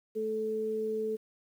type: tone pair together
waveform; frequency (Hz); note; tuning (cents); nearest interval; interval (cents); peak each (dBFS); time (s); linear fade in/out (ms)
sine; 217.8 / 436.6; A3 / A4; -17 / -13; octave; 1204; -39 / -30; 0.15-1.17; 20
effects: 10-bit